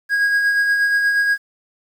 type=tone with tremolo; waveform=triangle; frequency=1642 Hz; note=G#6; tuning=20 cents flat; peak=-11 dBFS; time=0.09-1.38 s; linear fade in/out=50 ms; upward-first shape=sine; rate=8.4 Hz; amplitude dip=35%; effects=8-bit